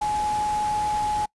sine tone in noise, 843 Hz, G#5, 26 cents sharp, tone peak -22 dBFS, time 0.01-1.26 s, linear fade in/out 10 ms, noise pink, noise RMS -36 dBFS, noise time 0.01-1.26 s, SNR +11 dB, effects noise-tail reverb RT60 0.1 s tail -23 dB re dry + resampled to 24000 Hz

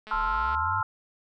click train, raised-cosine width 0.3 ms, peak -28 dBFS, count 104, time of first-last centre 0.07-0.549 s, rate 215 Hz
sine chord, F major seventh, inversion first, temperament equal, 880 / 1046.5 / 1318.5 / 1396.9 Hz, A5 / C6 / E6 / F6, 0 / 0 / 0 / 0 cents, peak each -30 dBFS, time 0.11-0.83 s, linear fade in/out 2 ms
sine linear sweep, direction up, 30.46 to 103.6 Hz, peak -34 dBFS, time 0.13-0.82 s, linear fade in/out 10 ms
effects none

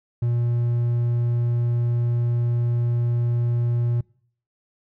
triangle tone, 119.3 Hz, A#2, 41 cents sharp, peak -17 dBFS, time 0.22-4.01 s, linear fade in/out 5 ms, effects noise-tail reverb RT60 0.6 s tail -25 dB re dry

